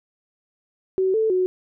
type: tone with pitch steps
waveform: sine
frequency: 377.7 / 440.9 / 368.5 Hz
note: F#4 / A4 / F#4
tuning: +36 / +4 / -7 cents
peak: -17 dBFS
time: 0.98-1.46 s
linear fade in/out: 0 ms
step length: 160 ms
effects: none